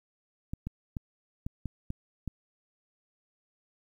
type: clicks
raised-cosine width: 5 ms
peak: -22 dBFS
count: 7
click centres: 0.535 / 0.67 / 0.968 / 1.465 / 1.657 / 1.904 / 2.277 s
effects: 10-bit